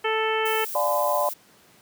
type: harmonic tone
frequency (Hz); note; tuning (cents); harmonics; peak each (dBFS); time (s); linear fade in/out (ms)
440; A4; 0; 1 / 2 / 3 / 4 / 5 / 6 / 7; -25 / -28 / -30 / -31 / -32 / -33 / -33; 0.04-0.65; 10
type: noise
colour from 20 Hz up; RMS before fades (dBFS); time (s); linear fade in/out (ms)
violet; -33; 0.45-1.34; 10
type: chord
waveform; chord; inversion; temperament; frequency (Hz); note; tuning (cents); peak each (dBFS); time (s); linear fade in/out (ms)
sine; D diminished seventh; none; just; 587.3 / 704.8 / 845.8 / 1014.9; D5 / F5 / Ab5 / Cb6; 0 / +16 / +31 / +47; -24 / -28 / -29 / -25; 0.75-1.29; 2
effects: pink hiss -55 dBFS RMS until 1.81 s + high-pass 150 Hz 12 dB/octave